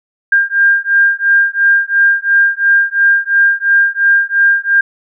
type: beating tone pair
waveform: sine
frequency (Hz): 1600 / 1602.9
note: G6 / G6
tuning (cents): +35 / +38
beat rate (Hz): 2.9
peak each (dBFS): -11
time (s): 0.32-4.81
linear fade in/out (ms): 5
effects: none